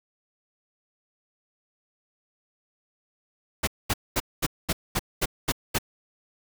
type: noise bursts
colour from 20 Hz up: pink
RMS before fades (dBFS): -24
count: 9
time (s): 3.63-5.786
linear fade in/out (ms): 10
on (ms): 44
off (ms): 220
effects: none